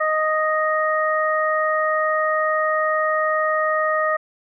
harmonic tone, 622.3 Hz, D#5, in tune, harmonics 1 / 2 / 3, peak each -21 / -21 / -24 dBFS, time 0-4.17 s, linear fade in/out 10 ms, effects none

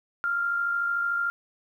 sine tone pair together, 1343.5 / 1396.9 Hz, E6 / F6, +33 / 0 cents, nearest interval minor second, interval 67 cents, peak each -36 / -24 dBFS, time 0.24-1.3 s, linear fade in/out 0 ms, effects 10-bit

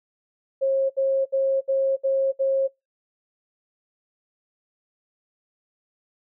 sine tone bursts, 539 Hz, C#5, 49 cents flat, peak -18 dBFS, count 6, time 0.61-2.68 s, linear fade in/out 20 ms, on 290 ms, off 66 ms, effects noise-tail reverb RT60 0.2 s tail -25 dB re dry

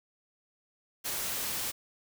white noise, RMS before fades -34 dBFS, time 1.04-1.72 s, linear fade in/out 20 ms, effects none

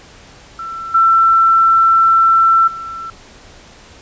sine tone with level steps, 1340 Hz, E6, 28 cents sharp, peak -23 / -7 / -24 dBFS, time 0.59-3.1 s, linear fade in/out 2 ms, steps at 0.94 / 2.67 s, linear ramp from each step 10 ms, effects pink hiss -41 dBFS RMS until 4.01 s + resampled to 16000 Hz

